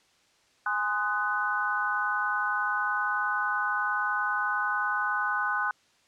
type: chord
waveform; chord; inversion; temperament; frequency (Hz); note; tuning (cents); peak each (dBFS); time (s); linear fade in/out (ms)
sine; Ab dominant seventh; none; just; 830.6 / 1038.3 / 1245.9 / 1495.1; Ab5 / C6 / Eb6 / Gb6; 0 / -14 / +2 / +18; -33 / -33 / -32 / -28; 0.66-5.71; 2
effects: white hiss -64 dBFS RMS until 6.07 s + low-pass 6000 Hz 12 dB/octave